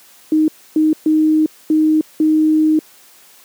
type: tone bursts at uneven times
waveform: sine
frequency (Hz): 311.1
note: D#4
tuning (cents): 0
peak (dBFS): -9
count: 5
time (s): 0.32-0.48 / 0.76-0.93 / 1.06-1.46 / 1.7-2.01 / 2.2-2.79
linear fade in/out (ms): 2
effects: white hiss -46 dBFS RMS until 3.44 s + high-pass 200 Hz 12 dB/octave